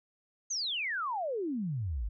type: exponential sweep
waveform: sine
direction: down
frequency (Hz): 6570 to 47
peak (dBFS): -31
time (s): 0.5-2.09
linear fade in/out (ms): 10
effects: none